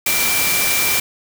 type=tone in noise; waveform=sine; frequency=2349 Hz; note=D7; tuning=in tune; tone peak=-21 dBFS; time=0.06-1 s; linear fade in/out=5 ms; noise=white; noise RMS=-18 dBFS; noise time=0.06-1 s; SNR=-6 dB; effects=none